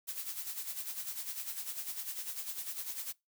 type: noise with tremolo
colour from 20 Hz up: blue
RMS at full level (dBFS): -38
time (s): 0.07-3.13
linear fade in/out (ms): 20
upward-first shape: sine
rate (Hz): 10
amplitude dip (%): 65
effects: noise-tail reverb RT60 0.2 s tail -23 dB re dry